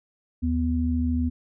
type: tone pair together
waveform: sine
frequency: 77.78 / 246.9 Hz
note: D#2 / B3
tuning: 0 / 0 cents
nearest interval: octave + minor sixth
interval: 2000 cents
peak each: -24 dBFS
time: 0.42-1.3 s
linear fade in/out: 20 ms
effects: none